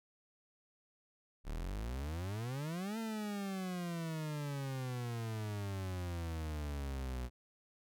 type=exponential two-way sweep; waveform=40% pulse; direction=up then down; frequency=34.65 to 227.6 to 60.4 Hz; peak=-37 dBFS; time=1.44-7.3 s; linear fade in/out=50 ms; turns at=2.98 s; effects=none